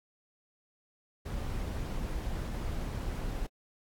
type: noise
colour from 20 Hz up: brown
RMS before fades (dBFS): -35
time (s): 1.25-3.47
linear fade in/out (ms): 10
effects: AAC 64 kbps